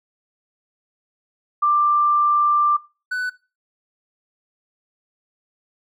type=tone pair in turn; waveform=sine / triangle; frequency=1183 / 1494.5 Hz; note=D6 / F#6; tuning=+12 / +17 cents; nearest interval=major third; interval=405 cents; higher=second; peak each=-14 / -19 dBFS; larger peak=first; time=1.62-2.77 / 3.11-3.3 s; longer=first; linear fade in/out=10 ms; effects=noise-tail reverb RT60 0.3 s tail -18 dB re dry